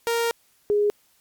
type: tone pair in turn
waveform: sawtooth / sine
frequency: 465.5 / 413.8 Hz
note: A#4 / G#4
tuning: -2 / -6 cents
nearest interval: major second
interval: 204 cents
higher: first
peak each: -17 dBFS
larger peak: neither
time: 0.07-0.31 / 0.7-0.9 s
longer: first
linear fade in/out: 0 ms
effects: white hiss -62 dBFS RMS until 1.2 s + MP3 96 kbps